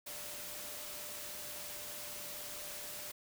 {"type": "tone in noise", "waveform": "sine", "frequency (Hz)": 594, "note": "D5", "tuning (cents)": 20, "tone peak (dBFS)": -55, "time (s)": [0.06, 3.12], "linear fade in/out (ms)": 10, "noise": "white", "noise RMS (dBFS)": -45, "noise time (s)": [0.06, 3.12], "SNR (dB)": -13, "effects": []}